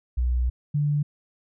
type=tone pair in turn; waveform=sine; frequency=61.5 / 146.78 Hz; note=B1 / D3; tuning=-7 / -1 cents; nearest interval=octave + minor third; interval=1506 cents; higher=second; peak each=-20 dBFS; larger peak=neither; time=0.17-0.5 / 0.74-1.03 s; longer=first; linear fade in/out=10 ms; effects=none